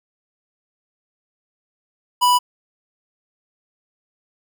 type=tone; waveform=square; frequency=986 Hz; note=B5; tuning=3 cents flat; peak=-13 dBFS; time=2.21-2.39 s; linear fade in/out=20 ms; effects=none